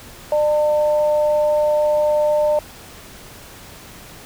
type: tone pair together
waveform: sine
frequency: 600 / 899 Hz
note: D5 / A5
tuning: +37 / +37 cents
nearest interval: perfect fifth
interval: 700 cents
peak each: -14 / -25 dBFS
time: 0.32-2.59 s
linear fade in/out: 2 ms
effects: pink hiss -40 dBFS RMS until 4.25 s